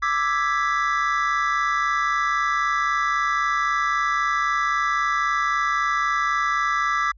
triangle chord, E dominant seventh, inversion third, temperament equal, 1174.7 / 1318.5 / 1661.2 / 1975.5 Hz, D6 / E6 / G#6 / B6, 0 / 0 / 0 / 0 cents, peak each -21 / -24 / -26 / -25 dBFS, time 0.02-7.12 s, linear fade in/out 10 ms, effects added 50 Hz sine -47 dBFS peak until 7.17 s + resampled to 16000 Hz

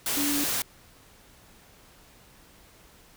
sine tone in noise, 288 Hz, D4, 34 cents flat, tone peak -27 dBFS, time 0.17-0.44 s, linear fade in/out 2 ms, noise white, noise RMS -28 dBFS, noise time 0.06-0.62 s, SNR -2 dB, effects pink hiss -55 dBFS RMS until 3.16 s

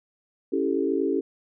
sine chord, A dominant seventh, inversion first, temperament equal, 277.2 / 329.6 / 392 / 440 Hz, C#4 / E4 / G4 / A4, 0 / 0 / 0 / 0 cents, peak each -27 / -28 / -26 / -29 dBFS, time 0.52-1.21 s, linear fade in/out 10 ms, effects none

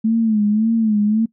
sine tone with vibrato, 217.6 Hz, A3, 19 cents flat, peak -13 dBFS, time 0.04-1.26 s, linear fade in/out 10 ms, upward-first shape sine, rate 1.8 Hz, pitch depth 86 cents each way, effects noise-tail reverb RT60 0.1 s tail -22 dB re dry

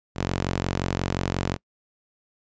sawtooth tone with high-pass filter, 45.66 Hz, F#1, 22 cents flat, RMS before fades -27 dBFS, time 0.15-1.58 s, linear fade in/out 50 ms, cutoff 100 Hz, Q 0.66, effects noise-tail reverb RT60 0.1 s tail -26 dB re dry + resampled to 16000 Hz

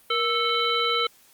harmonic tone with a mistuned harmonic, 440 Hz, A4, in tune, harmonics 1 / 3 / 5 / 7 / 9, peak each -28 / -25 / -30 / -27 / -29 dBFS, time 0.1-1.07 s, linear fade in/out 5 ms, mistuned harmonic 1, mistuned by +120 cents, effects white hiss -56 dBFS RMS until 1.33 s + Opus 32 kbps

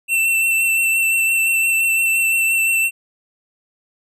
square tone with vibrato, 2688 Hz, E7, 33 cents sharp, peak -15 dBFS, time 0.08-2.91 s, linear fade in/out 50 ms, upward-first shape triangle, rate 5.8 Hz, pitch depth 21 cents each way, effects none

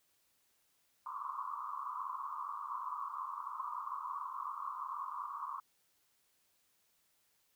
white band-pass noise, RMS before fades -42 dBFS, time 1.06-5.6 s, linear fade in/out 2 ms, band 990 to 1200 Hz, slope 96 dB/octave, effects white hiss -75 dBFS RMS until 7.55 s

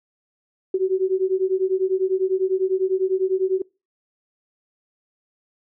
sine beating tone pair, 372 / 382 Hz, F#4 / G4, +9 / -45 cents, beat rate 10 Hz, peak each -21 dBFS, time 0.74-3.62 s, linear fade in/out 5 ms, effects noise-tail reverb RT60 0.3 s tail -26 dB re dry

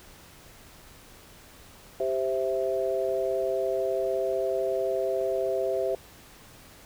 sine chord, C major, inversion second, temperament equal, 392 / 523.3 / 659.3 Hz, G4 / C5 / E5, 0 / 0 / 0 cents, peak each -29 dBFS, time 2-5.95 s, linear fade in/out 2 ms, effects pink hiss -51 dBFS RMS until 6.85 s

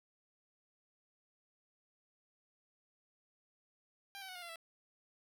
10% pulse tone with pitch steps, 794 / 765.6 / 738.3 / 711.9 / 686.4 / 661.9 Hz, G5 / G5 / F#5 / F5 / F5 / E5, +22 / -41 / -4 / +33 / -30 / +7 cents, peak -38 dBFS, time 4.15-4.558 s, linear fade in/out 0 ms, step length 68 ms, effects none

